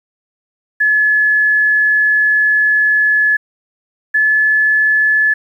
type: tone pair in turn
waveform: sine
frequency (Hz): 1711 / 1722.9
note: A6 / A6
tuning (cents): -49 / -37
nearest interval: unison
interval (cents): 12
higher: second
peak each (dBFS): -9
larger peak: neither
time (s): 0.8-3.37 / 4.14-5.34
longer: first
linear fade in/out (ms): 10
effects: 8-bit